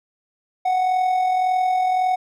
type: tone with amplitude modulation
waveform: triangle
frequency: 740 Hz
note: F#5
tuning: in tune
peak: -13 dBFS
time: 0.65-2.16 s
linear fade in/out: 10 ms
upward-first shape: sine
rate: 41.8 Hz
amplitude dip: 40%
effects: none